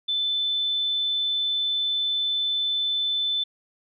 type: tone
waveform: sine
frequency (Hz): 3520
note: A7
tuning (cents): 0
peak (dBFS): -22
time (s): 0.08-3.44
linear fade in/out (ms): 10
effects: none